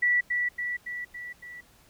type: tone with echo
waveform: sine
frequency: 1954 Hz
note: B6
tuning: 19 cents flat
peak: -20 dBFS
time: 0.02-0.21 s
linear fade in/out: 10 ms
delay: 280 ms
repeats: 5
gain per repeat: -4 dB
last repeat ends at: 1.61 s
effects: pink hiss -59 dBFS RMS until 1.89 s